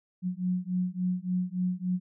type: beating tone pair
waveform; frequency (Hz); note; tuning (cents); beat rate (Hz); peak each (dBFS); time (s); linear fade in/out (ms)
sine; 180 / 183.5; F#3 / F#3; -47 / -14; 3.5; -30; 0.22-2; 50
effects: none